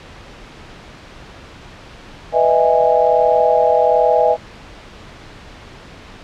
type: chord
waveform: sine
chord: E major seventh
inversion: second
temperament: just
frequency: 494.4 / 618.1 / 659.3 / 824.1 Hz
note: B4 / D#5 / E5 / G#5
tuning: +2 / -12 / 0 / -14 cents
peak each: -16 dBFS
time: 2.32-4.37 s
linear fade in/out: 50 ms
effects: pink hiss -38 dBFS RMS until 6.23 s + low-pass 4000 Hz 12 dB/octave